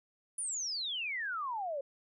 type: exponential sweep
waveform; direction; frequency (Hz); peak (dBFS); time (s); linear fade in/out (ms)
sine; down; 10000 to 534; -34; 0.38-1.81; 5
effects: none